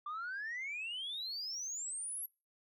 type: exponential sweep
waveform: sine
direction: up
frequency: 1168 to 11640 Hz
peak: -37 dBFS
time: 0.06-2.26 s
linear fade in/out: 5 ms
effects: noise-tail reverb RT60 0.3 s tail -26 dB re dry + tanh soft clip ceiling -36 dBFS